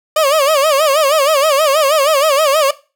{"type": "tone with vibrato", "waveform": "30% pulse", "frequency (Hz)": 587.3, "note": "D5", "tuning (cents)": 0, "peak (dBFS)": -7, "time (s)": [0.16, 2.71], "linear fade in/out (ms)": 5, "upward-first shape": "sine", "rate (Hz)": 6.3, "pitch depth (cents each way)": 150, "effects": ["noise-tail reverb RT60 0.3 s tail -18 dB re dry"]}